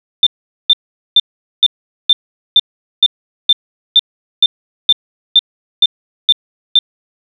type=tone bursts; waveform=sine; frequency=3575 Hz; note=A7; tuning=27 cents sharp; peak=-3 dBFS; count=15; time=0.23-6.79 s; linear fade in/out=2 ms; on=36 ms; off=430 ms; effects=7-bit